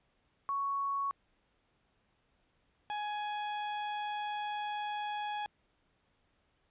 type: tone pair in turn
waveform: sine / 40% pulse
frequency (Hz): 1112 / 835.7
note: C#6 / G#5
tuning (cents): +5 / +11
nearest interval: perfect fourth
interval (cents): 494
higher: first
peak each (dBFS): -31 / -34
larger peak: first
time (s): 0.49-1.11 / 2.9-5.46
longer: second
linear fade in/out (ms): 0
effects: pink hiss -74 dBFS RMS until 6.7 s + resampled to 8000 Hz

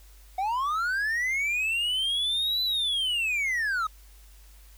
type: linear two-way sweep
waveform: triangle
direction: up then down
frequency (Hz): 729 to 4021 to 1236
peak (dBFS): -23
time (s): 0.38-3.87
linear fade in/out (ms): 5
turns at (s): 2.63
effects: added 50 Hz sine -49 dBFS peak until 4.77 s + white hiss -58 dBFS RMS until 4.77 s

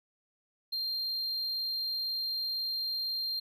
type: tone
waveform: triangle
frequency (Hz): 4186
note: C8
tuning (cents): 0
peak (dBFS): -30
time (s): 0.72-3.4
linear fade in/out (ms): 10
effects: none

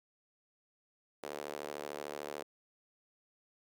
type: tone with high-pass filter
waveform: sawtooth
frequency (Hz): 73.42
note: D2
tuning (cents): 0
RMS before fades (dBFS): -43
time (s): 1.23-2.43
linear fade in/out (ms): 5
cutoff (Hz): 470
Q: 1.9
effects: none

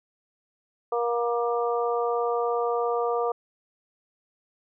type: harmonic tone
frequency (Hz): 237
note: A#3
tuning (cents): +29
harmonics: 2 / 3 / 4 / 5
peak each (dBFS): -25 / -29 / -34 / -31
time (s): 0.92-3.32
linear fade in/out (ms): 5
effects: none

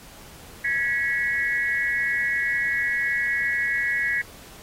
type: tone cluster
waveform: sine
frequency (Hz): 1664 / 1933 / 2192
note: G#6 / B6 / C#7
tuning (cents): +3 / -38 / -20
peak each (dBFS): -26 / -24 / -28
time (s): 0.64-4.22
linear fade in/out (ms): 10
effects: pink hiss -46 dBFS RMS until 4.62 s + AAC 48 kbps

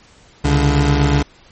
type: tone pair together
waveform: 25% pulse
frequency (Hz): 68 / 144.22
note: C#2 / D3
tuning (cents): -33 / -31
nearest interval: octave + minor second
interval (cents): 1302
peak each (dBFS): -11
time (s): 0.44-1.23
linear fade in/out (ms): 10
effects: pink hiss -48 dBFS RMS until 1.51 s + MP3 32 kbps

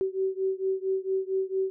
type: beating tone pair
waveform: sine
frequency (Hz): 380 / 384.4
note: F#4 / G4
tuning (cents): +46 / -34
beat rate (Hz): 4.4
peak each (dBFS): -28 / -29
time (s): 0.01-1.7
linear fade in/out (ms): 0
effects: none

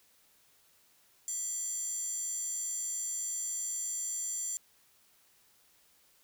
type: tone with high-pass filter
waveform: square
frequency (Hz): 659.3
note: E5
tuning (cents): 0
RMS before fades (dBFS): -36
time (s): 1.28-4.57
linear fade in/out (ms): 0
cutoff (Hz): 7200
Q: 8.9
effects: white hiss -66 dBFS RMS until 6.23 s

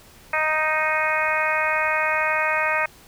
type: harmonic tone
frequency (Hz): 311.1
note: D#4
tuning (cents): 0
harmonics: 2 / 3 / 4 / 5 / 6 / 7 / 8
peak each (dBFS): -27 / -27 / -27 / -27 / -27 / -27 / -27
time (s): 0.33-2.86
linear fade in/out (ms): 5
effects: pink hiss -49 dBFS RMS until 3.07 s

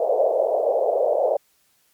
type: band-pass noise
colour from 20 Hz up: pink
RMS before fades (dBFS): -20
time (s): 0-1.37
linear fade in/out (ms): 5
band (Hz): 500 to 660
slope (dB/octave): 48
effects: white hiss -63 dBFS RMS until 1.93 s + MP3 96 kbps

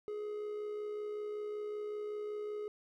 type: tone with amplitude modulation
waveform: triangle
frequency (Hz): 420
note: G#4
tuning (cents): +19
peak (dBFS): -34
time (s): 0.08-2.68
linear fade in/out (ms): 0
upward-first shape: sine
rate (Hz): 65.3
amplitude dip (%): 35
effects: none

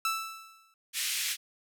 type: tone with exponential decay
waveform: sawtooth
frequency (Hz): 1321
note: E6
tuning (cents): +3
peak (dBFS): -22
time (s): 0.05-0.74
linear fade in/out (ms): 2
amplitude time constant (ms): 150
type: band-pass noise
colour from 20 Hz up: pink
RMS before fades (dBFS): -32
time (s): 0.93-1.37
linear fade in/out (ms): 50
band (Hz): 2100 to 14000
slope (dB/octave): 24
effects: none

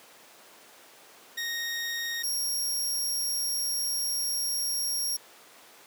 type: tone pair in turn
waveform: 20% pulse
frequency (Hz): 1864.7 / 5588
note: A#6 / F8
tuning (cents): 0 / 0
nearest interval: octave + perfect fifth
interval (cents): 1900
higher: second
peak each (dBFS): -25 / -22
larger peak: second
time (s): 1.37-2.23 / 2.23-5.17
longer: second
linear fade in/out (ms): 10
effects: pink hiss -52 dBFS RMS until 5.86 s + high-pass 400 Hz 12 dB/octave

